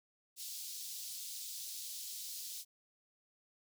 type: high-pass noise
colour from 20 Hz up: pink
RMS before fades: -45 dBFS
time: 0.36-2.65 s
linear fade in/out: 50 ms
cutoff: 4000 Hz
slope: 24 dB/octave
effects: none